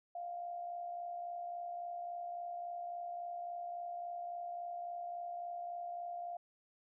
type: tone with amplitude modulation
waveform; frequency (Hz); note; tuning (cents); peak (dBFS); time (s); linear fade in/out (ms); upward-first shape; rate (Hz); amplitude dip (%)
sine; 698.5; F5; 0; -38; 0.15-6.37; 5; sine; 63.6; 45
effects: none